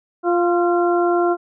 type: harmonic tone with a mistuned harmonic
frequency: 349.2 Hz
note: F4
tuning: in tune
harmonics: 1 / 2 / 3 / 4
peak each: -16 / -20 / -27 / -25 dBFS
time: 0.23-1.37 s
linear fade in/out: 50 ms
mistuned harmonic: 4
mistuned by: -30 cents
effects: none